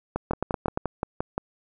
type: two click trains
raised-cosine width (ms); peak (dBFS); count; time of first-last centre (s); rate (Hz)
1; -12 / -11; 8 / 5; 0.16-1.38 / 0.31-0.775; 5.74 / 8.61
effects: none